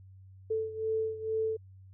sine beating tone pair, 440 / 442.2 Hz, A4 / A4, 0 / +9 cents, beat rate 2.2 Hz, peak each -31 / -35 dBFS, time 0.5-1.57 s, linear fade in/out 10 ms, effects added 95 Hz sine -50 dBFS peak until 1.93 s

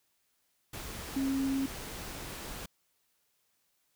sine tone in noise, 270 Hz, C#4, 45 cents flat, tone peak -28 dBFS, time 1.16-1.66 s, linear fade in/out 5 ms, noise pink, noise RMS -42 dBFS, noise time 0.73-2.66 s, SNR +11 dB, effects white hiss -75 dBFS RMS until 3.95 s

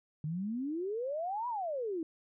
sine exponential two-way sweep, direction up then down, 146.83 to 1000 to 310.5 Hz, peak -33 dBFS, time 0.24-2.03 s, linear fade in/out 2 ms, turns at 1.48 s, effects none

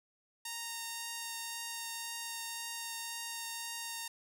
5% pulse tone with vibrato, 925 Hz, A#5, 14 cents flat, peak -27 dBFS, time 0.45-4.08 s, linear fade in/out 5 ms, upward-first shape triangle, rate 1.9 Hz, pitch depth 9 cents each way, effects none

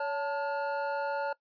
triangle tone cluster, 564 / 883 / 1425 Hz, C#5 / A5 / F6, +30 / +6 / +34 cents, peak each -31 / -32 / -35 dBFS, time 0-1.33 s, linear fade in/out 5 ms, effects noise-tail reverb RT60 0.1 s tail -21 dB re dry + resampled to 11025 Hz

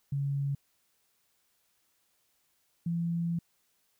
sine tone pair in turn, 140 / 169.25 Hz, C#3 / E3, +18 / +46 cents, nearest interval minor third, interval 328 cents, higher second, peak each -28 dBFS, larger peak neither, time 0.12-0.55 / 2.86-3.39 s, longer second, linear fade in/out 5 ms, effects white hiss -73 dBFS RMS until 3.99 s

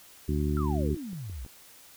harmonic tone, 73.8 Hz, D2, 9 cents sharp, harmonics 1 / 2 / 3 / 4 / 5, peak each -28 / -31 / -33 / -34 / -35 dBFS, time 0.28-0.95 s, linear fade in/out 10 ms
sine exponential sweep, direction down, 1396.9 to 55.4 Hz, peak -35 dBFS, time 0.57-1.45 s, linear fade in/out 0 ms
click train, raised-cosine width 3 ms, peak -35 dBFS, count 5, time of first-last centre 0.8-1.463 s, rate 6.03 Hz
effects white hiss -53 dBFS RMS until 1.96 s

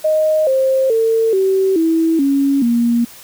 sine tone with pitch steps, 622.3 / 529.4 / 450.3 / 383.1 / 325.9 / 277.2 / 235.8 Hz, D#5 / C5 / A4 / G4 / E4 / C#4 / A#3, 0 / +20 / +40 / -40 / -20 / 0 / +20 cents, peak -11 dBFS, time 0.04-3.05 s, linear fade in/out 10 ms, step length 430 ms, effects white hiss -39 dBFS RMS until 3.23 s

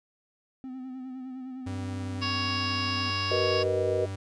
triangle tone with vibrato, 258.2 Hz, C4, 23 cents flat, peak -34 dBFS, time 0.64-3.1 s, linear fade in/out 0 ms, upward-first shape sine, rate 9.8 Hz, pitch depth 39 cents each way
45% pulse tone, 97 Hz, G2, 18 cents flat, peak -33 dBFS, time 1.66-4.16 s, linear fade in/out 10 ms
harmonic tone, 557 Hz, C#5, 8 cents sharp, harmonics 2 / 3 / 4 / 5 / 6 / 7 / 8 / 9 / 10, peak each -33 / -39 / -41 / -33 / -44 / -41 / -43 / -34 / -44 dBFS, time 2.21-3.64 s, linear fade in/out 20 ms
sine chord, B major seventh, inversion second, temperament equal with one note detuned, 379.5 / 466.2 / 493.9 / 622.3 Hz, F#4 / A#4 / B4 / D#5, +44 / 0 / 0 / 0 cents, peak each -30 dBFS, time 3.31-4.06 s, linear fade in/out 5 ms
effects resampled to 22050 Hz

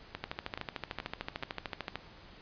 two click trains, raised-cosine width 0.3 ms, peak -19 / -21 dBFS, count 24 / 4, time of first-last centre 0.24-1.956 / 0.15-1.427 s, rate 13.4 / 2.35 Hz, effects pink hiss -54 dBFS RMS until 2.41 s + resampled to 11025 Hz

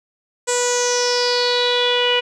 sawtooth tone with low-pass filter sweep, 489.2 Hz, B4, 16 cents flat, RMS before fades -18 dBFS, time 0.47-2.21 s, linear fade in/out 20 ms, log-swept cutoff 7800 to 2800 Hz, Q 7.1, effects none

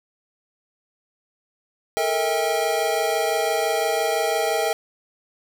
square tone cluster, 437.2 / 463.1 / 645 / 801 Hz, A4 / A#4 / E5 / G5, -11 / -11 / -38 / +37 cents, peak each -29 / -27 / -25 / -26 dBFS, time 1.97-4.73 s, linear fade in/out 0 ms, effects none

